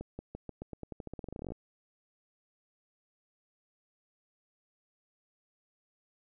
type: accelerating click train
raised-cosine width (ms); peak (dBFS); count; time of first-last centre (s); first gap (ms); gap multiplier
2; -27; 23; 0.01-1.52; 180; 0.89
effects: none